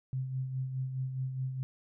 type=tone with tremolo; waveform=sine; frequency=130.81 Hz; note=C3; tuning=in tune; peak=-30 dBFS; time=0.13-1.63 s; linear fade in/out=0 ms; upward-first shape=sine; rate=4.8 Hz; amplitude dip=50%; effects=none